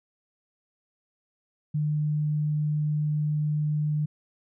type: tone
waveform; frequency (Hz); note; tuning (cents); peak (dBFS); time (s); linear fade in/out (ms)
sine; 150.6; D3; +44; -23; 1.74-4.06; 10
effects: none